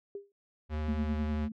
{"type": "tone with exponential decay", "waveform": "sine", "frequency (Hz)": 401.4, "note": "G4", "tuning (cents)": 41, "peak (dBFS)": -34, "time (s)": [0.15, 0.32], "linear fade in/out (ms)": 2, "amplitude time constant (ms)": 35}
{"type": "tone with vibrato", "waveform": "square", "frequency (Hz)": 76.7, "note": "D#2", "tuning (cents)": -24, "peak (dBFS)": -32, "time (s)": [0.69, 1.49], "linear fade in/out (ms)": 50, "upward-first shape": "sine", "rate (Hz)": 12, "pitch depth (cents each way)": 12}
{"type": "tone with tremolo", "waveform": "sine", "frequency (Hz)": 220, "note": "A3", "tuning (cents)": 0, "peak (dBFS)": -30, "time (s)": [0.88, 1.52], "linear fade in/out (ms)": 5, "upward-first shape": "sine", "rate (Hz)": 9.2, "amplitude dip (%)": 60}
{"effects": ["low-pass 3000 Hz 12 dB/octave"]}